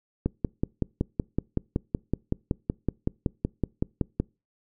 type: click train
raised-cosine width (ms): 3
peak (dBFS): -11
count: 22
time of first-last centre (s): 0.26-4.2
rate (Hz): 5.33
effects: noise-tail reverb RT60 0.3 s tail -26 dB re dry